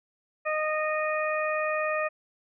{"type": "harmonic tone", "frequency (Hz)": 617, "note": "D#5", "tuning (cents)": -15, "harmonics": [1, 2, 3, 4], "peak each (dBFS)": [-28, -31, -33, -34], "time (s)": [0.45, 2.09], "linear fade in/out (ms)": 20, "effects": []}